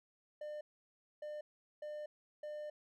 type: tone bursts at uneven times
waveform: triangle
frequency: 600 Hz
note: D5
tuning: 37 cents sharp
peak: -40 dBFS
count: 4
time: 0.41-0.61 / 1.22-1.41 / 1.82-2.06 / 2.43-2.7 s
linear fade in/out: 5 ms
effects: none